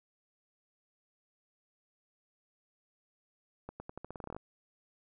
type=accelerating click train; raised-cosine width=1 ms; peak=-28 dBFS; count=14; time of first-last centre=3.69-4.365 s; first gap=110 ms; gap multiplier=0.86; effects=none